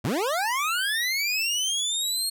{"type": "linear sweep", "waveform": "25% pulse", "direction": "up", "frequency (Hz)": [87, 4298], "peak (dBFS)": -20, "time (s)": [0.04, 2.3], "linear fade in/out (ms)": 10, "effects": []}